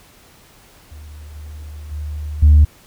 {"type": "tone with level steps", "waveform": "sine", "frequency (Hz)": 75, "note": "D2", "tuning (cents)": 37, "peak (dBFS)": [-33, -30, -23, -4], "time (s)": [0.91, 2.65], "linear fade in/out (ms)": 10, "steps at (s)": [1.35, 1.91, 2.42], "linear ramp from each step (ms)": 10, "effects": ["tanh soft clip ceiling -3 dBFS", "pink hiss -48 dBFS RMS until 2.86 s"]}